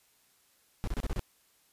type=noise bursts; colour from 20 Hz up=brown; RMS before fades=-31 dBFS; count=6; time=0.84-1.194 s; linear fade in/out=0 ms; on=34 ms; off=30 ms; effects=white hiss -67 dBFS RMS until 1.72 s + resampled to 32000 Hz